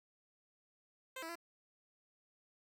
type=tone with pitch steps; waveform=10% pulse; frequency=521 / 327.1 / 339.3 Hz; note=C5 / E4 / F4; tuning=-7 / -13 / -50 cents; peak=-35 dBFS; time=1.16-1.355 s; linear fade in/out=5 ms; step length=65 ms; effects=none